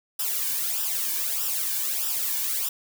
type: noise with flanger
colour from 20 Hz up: blue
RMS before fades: -27 dBFS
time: 0.19-2.69 s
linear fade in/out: 5 ms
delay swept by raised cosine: 0.46 to 1.56 ms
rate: 1.6 Hz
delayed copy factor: -0.75
effects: none